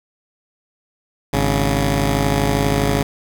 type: tone pair together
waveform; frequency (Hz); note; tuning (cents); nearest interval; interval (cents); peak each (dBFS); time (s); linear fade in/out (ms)
10% pulse; 52.44 / 140; G#1 / C#3; +17 / +18; octave + perfect fourth; 1701; -10; 1.33-3.03; 5
effects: none